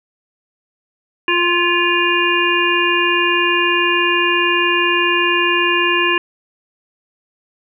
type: harmonic tone with a mistuned harmonic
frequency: 349.6 Hz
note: F4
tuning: 2 cents sharp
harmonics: 1 / 3 / 5 / 7 / 8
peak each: -19 / -19 / -19 / -19 / -19 dBFS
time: 1.28-6.18 s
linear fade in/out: 2 ms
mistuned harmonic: 5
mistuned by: -25 cents
effects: none